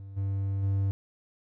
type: tone with level steps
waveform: triangle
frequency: 98 Hz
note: G2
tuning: in tune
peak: -38 / -25 / -22 dBFS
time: 0-0.91 s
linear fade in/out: 0 ms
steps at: 0.16 / 0.62 s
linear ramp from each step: 20 ms
effects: none